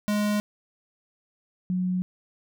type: tone pair in turn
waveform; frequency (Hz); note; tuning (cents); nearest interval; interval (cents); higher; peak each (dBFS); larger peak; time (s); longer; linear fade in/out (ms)
square / sine; 208.3 / 182.7; G#3 / F#3; +5 / -22; major second; 227; first; -23 / -23; neither; 0.08-0.4 / 1.7-2.02; neither; 0
effects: none